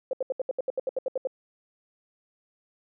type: tone bursts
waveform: sine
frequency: 523.3 Hz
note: C5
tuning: in tune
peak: -24 dBFS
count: 13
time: 0.11-1.272 s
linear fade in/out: 2 ms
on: 22 ms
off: 73 ms
effects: none